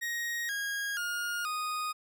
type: tone with pitch steps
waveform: 40% pulse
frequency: 1880 / 1636.6 / 1424.8 / 1240.3 Hz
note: A#6 / G#6 / F6 / D#6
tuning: +14 / -26 / +34 / -6 cents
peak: -31 dBFS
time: 0.01-1.93 s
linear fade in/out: 20 ms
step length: 480 ms
effects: none